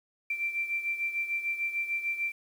sine beating tone pair, 2349 / 2355.7 Hz, D7 / D7, 0 / +5 cents, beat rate 6.7 Hz, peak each -30 / -36 dBFS, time 0.3-2.32 s, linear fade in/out 5 ms, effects 9-bit

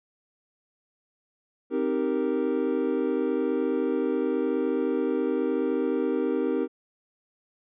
triangle chord, C minor seventh, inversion none, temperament equal, 261.6 / 311.1 / 392 / 466.2 Hz, C4 / Eb4 / G4 / Bb4, 0 / 0 / 0 / 0 cents, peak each -27 dBFS, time 1.7-6.68 s, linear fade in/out 50 ms, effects resampled to 8000 Hz

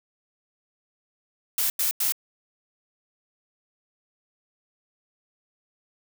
blue noise bursts, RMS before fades -24 dBFS, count 3, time 1.58-2.122 s, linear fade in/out 2 ms, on 120 ms, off 91 ms, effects none

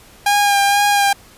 sawtooth tone with vibrato, 809 Hz, G#5, 46 cents flat, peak -8 dBFS, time 0.26-1.13 s, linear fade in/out 5 ms, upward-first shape sine, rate 2.1 Hz, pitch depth 22 cents each way, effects pink hiss -45 dBFS RMS until 1.37 s + resampled to 32000 Hz

